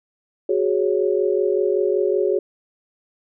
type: chord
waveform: sine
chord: F# suspended second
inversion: none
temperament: equal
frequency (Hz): 370 / 415.3 / 554.4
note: F#4 / G#4 / C#5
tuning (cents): 0 / 0 / 0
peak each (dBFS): -20 / -20 / -24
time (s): 0.49-2.39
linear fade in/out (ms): 5
effects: none